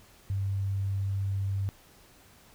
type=tone; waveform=sine; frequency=98 Hz; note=G2; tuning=in tune; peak=-27 dBFS; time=0.3-1.69 s; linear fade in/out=0 ms; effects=pink hiss -57 dBFS RMS until 2.54 s